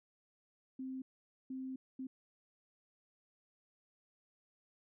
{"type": "tone bursts at uneven times", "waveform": "sine", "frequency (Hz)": 261.6, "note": "C4", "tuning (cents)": 0, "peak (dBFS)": -40, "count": 3, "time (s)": [[0.79, 1.02], [1.5, 1.76], [1.99, 2.07]], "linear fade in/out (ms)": 5, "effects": []}